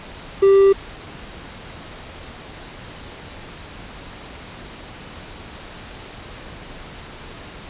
triangle tone, 392 Hz, G4, in tune, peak -7 dBFS, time 0.42-0.73 s, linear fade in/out 10 ms, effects pink hiss -37 dBFS RMS until 7.69 s + resampled to 8000 Hz

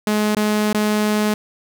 sawtooth tone with dropouts, 211.5 Hz, G#3, 32 cents sharp, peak -12 dBFS, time 0.07-1.34 s, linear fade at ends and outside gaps 2 ms, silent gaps 0.349-0.367 / 0.73-0.746 s, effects none

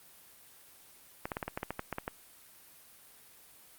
clicks, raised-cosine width 0.5 ms, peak -19 dBFS, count 12, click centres 1.255 / 1.318 / 1.369 / 1.428 / 1.48 / 1.575 / 1.631 / 1.706 / 1.794 / 1.927 / 1.984 / 2.079 s, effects white hiss -57 dBFS RMS until 3.78 s + Opus 32 kbps

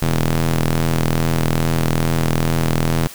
sawtooth ring-modulated tone, 82.41 Hz, E2, in tune, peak -8 dBFS, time 0.02-3.07 s, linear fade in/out 0 ms, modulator 62.4 Hz, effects white hiss -37 dBFS RMS until 3.14 s

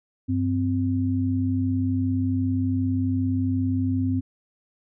sine tone pair together, 97.39 / 260 Hz, G2 / C4, -11 / -11 cents, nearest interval octave + perfect fourth, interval 1700 cents, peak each -24 / -23 dBFS, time 0.28-4.21 s, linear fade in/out 20 ms, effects none

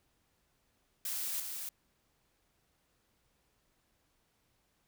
blue noise with echo, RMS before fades -37 dBFS, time 1.05-1.4 s, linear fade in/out 2 ms, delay 290 ms, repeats 1, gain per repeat -4 dB, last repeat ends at 1.69 s, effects pink hiss -75 dBFS RMS until 4.87 s

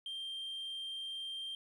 sine tone, 3171 Hz, G7, 19 cents sharp, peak -37 dBFS, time 0.06-1.55 s, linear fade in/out 2 ms, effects tanh soft clip ceiling -38 dBFS + 12-bit

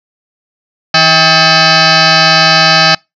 sine tone with frequency modulation, 1600 Hz, G6, 35 cents sharp, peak -4 dBFS, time 0.94-2.95 s, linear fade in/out 5 ms, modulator 479 Hz, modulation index 7.3, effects noise-tail reverb RT60 0.2 s tail -26 dB re dry

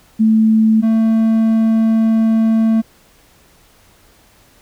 sine / triangle tone pair in turn, 220 / 223.2 Hz, A3 / A3, 0 / +25 cents, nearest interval unison, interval 25 cents, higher second, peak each -8 dBFS, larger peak neither, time 0.19-0.82 / 0.82-2.82 s, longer second, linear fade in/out 20 ms, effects pink hiss -50 dBFS RMS until 4.61 s

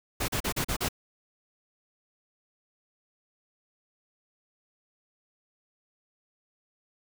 pink noise bursts, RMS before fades -29 dBFS, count 6, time 0.2-0.888 s, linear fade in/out 10 ms, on 83 ms, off 38 ms, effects none

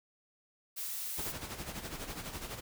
blue noise, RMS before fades -39 dBFS, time 0.76-1.33 s, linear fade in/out 20 ms
pink noise with tremolo, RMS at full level -40 dBFS, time 1.17-2.61 s, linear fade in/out 20 ms, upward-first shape sine, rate 12 Hz, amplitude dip 60%
effects none

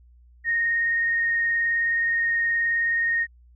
sine tone with vibrato, 1855 Hz, A#6, 9 cents flat, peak -20 dBFS, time 0.44-3.27 s, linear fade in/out 50 ms, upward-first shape sine, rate 19 Hz, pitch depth 11 cents each way, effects added 60 Hz sine -50 dBFS peak until 3.55 s

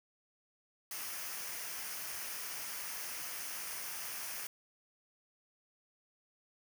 white noise with comb filter, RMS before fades -42 dBFS, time 0.91-4.47 s, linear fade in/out 2 ms, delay 0.26 ms, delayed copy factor -0.55, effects none

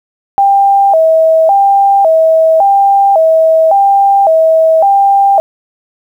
sine tone with vibrato, 715 Hz, F5, 41 cents sharp, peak -4 dBFS, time 0.38-5.4 s, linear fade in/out 0 ms, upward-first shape square, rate 0.9 Hz, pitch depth 180 cents each way, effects 7-bit

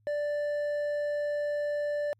sine tone with hard clipping, 587.3 Hz, D5, in tune, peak -29 dBFS, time 0.07-2.13 s, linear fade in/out 0 ms, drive 5 dB, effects added 106 Hz sine -64 dBFS peak until 2.19 s + MP3 64 kbps

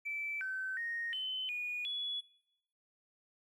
triangle tone with pitch steps, 2321 / 1534 / 1861 / 3046 / 2454 / 3396 Hz, D7 / G6 / A#6 / F#7 / D#7 / G#7, -21 / -38 / -3 / +50 / -25 / +38 cents, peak -32 dBFS, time 0.05-2.21 s, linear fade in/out 20 ms, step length 360 ms, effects noise-tail reverb RT60 0.9 s tail -24 dB re dry + tanh soft clip ceiling -34 dBFS

